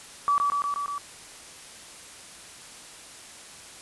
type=tone with echo; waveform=sine; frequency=1149 Hz; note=D6; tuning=38 cents flat; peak=-19 dBFS; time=0.28-0.38 s; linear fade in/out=0 ms; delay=120 ms; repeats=5; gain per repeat=-2 dB; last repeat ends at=0.98 s; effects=white hiss -45 dBFS RMS until 3.81 s + resampled to 24000 Hz